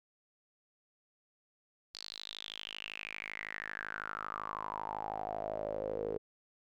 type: tone with band-pass filter sweep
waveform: sawtooth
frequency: 52.7 Hz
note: G#1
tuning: 26 cents sharp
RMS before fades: -41 dBFS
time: 1.94-6.18 s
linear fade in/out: 10 ms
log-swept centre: 4600 to 440 Hz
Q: 7.8
effects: none